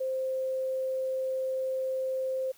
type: tone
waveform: sine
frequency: 523.3 Hz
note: C5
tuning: in tune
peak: -28 dBFS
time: 0-2.52 s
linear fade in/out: 10 ms
effects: white hiss -59 dBFS RMS until 2.57 s